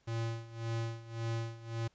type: tone with tremolo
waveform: square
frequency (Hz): 114.7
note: A#2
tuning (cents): -28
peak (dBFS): -33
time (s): 0.07-1.88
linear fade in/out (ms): 10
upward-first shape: sine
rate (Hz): 1.8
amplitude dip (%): 85
effects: pink hiss -71 dBFS RMS until 1.94 s + resampled to 16000 Hz